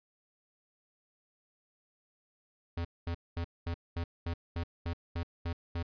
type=tone bursts; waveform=square; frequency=85.1 Hz; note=F2; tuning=44 cents flat; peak=-33 dBFS; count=11; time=2.77-5.828 s; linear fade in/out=5 ms; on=78 ms; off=220 ms; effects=resampled to 11025 Hz